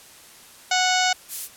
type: harmonic tone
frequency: 737 Hz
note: F#5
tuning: 7 cents flat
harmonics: 1 / 2 / 3 / 4 / 5 / 6 / 7 / 8 / 9 / 10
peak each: -22 / -25 / -27 / -28 / -29 / -30 / -30 / -31 / -32 / -32 dBFS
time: 0.71-1.13 s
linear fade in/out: 5 ms
type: noise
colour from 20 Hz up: violet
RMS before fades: -26 dBFS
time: 1.28-1.49 s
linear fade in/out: 50 ms
effects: white hiss -47 dBFS RMS until 1.56 s + low-pass 12000 Hz 12 dB/octave